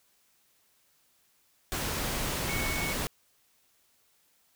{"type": "tone in noise", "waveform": "sine", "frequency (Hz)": 2217, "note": "C#7", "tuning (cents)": 0, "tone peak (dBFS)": -34, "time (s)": [2.49, 2.93], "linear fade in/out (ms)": 0, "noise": "pink", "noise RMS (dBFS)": -32, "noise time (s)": [1.72, 3.07], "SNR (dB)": -5, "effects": ["white hiss -68 dBFS RMS until 4.55 s"]}